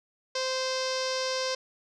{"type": "tone with low-pass filter", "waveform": "sawtooth", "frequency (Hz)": 520, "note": "C5", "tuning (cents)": -11, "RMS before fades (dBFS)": -30, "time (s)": [0.35, 1.55], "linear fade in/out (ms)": 5, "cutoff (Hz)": 5200, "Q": 5, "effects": []}